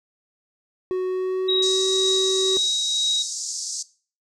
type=tone with pitch glide; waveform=triangle; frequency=370 to 380.2 Hz; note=F#4 to F#4; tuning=0 to +47 cents; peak=-19 dBFS; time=0.91-2.57 s; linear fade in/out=0 ms; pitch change=+47 cents; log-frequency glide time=1.06-1.88 s
type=tone with tremolo; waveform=sine; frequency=3817 Hz; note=A#7; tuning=40 cents sharp; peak=-18 dBFS; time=1.48-3.23 s; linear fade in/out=10 ms; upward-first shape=triangle; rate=2 Hz; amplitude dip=35%
type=band-pass noise; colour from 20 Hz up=pink; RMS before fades=-30 dBFS; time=1.62-3.83 s; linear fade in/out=10 ms; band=5000 to 7900 Hz; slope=48 dB/octave
effects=noise-tail reverb RT60 0.4 s tail -19 dB re dry